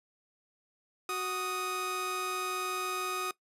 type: tone pair together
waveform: sawtooth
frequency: 370 / 1244.5 Hz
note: F#4 / D#6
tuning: 0 / 0 cents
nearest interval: octave + major sixth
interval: 2100 cents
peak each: -33 / -30 dBFS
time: 1.09-3.31 s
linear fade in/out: 2 ms
effects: noise-tail reverb RT60 0.1 s tail -19 dB re dry + resampled to 32000 Hz